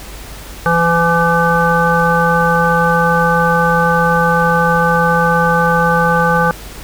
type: harmonic tone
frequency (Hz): 168.5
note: E3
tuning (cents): +38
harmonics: 1 / 3 / 5 / 7 / 9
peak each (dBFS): -16 / -16 / -16 / -16 / -16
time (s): 0.66-6.51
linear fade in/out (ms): 0
effects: added 50 Hz sine -32 dBFS peak until 6.83 s + pink hiss -33 dBFS RMS until 6.83 s